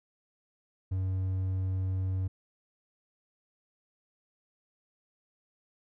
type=tone; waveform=triangle; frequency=94 Hz; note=F#2; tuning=28 cents sharp; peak=-26 dBFS; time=0.91-2.28 s; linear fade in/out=10 ms; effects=none